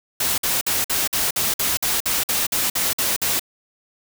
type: noise bursts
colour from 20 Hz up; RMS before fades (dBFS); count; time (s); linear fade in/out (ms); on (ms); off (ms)
white; -21; 14; 0.2-3.396; 5; 180; 52
effects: none